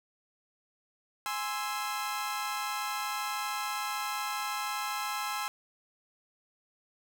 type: chord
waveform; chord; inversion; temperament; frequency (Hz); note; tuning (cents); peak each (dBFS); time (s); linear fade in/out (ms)
sawtooth; Ab augmented; none; equal; 830.6 / 1046.5 / 1318.5; Ab5 / C6 / E6; 0 / 0 / 0; -33; 1.26-5.48; 0
effects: none